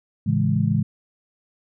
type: chord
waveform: sine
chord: A major seventh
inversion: none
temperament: equal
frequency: 110 / 138.59 / 164.81 / 207.7 Hz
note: A2 / C#3 / E3 / G#3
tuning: 0 / 0 / 0 / 0 cents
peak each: -23 dBFS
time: 0.26-0.83 s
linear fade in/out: 10 ms
effects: none